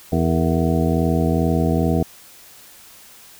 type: harmonic tone with a mistuned harmonic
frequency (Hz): 82.41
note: E2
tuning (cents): 0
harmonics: 1 / 2 / 3 / 4 / 5 / 6 / 8 / 9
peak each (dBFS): -22 / -20 / -22 / -25 / -29 / -26 / -27 / -30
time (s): 0.12-2.03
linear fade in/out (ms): 5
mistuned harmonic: 6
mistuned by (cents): -88
effects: white hiss -45 dBFS RMS until 3.39 s